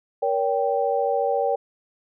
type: chord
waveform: sine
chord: G diminished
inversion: first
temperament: just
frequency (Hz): 470.4 / 564.5 / 784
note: Bb4 / Db5 / G5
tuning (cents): +16 / +31 / 0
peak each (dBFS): -24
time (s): 0.22-1.56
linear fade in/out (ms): 10
effects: none